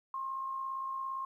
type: tone with amplitude modulation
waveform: sine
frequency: 1068 Hz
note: C6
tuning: 35 cents sharp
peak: -33 dBFS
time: 0.14-1.25 s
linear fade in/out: 2 ms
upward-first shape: sine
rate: 57.5 Hz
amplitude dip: 40%
effects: 12-bit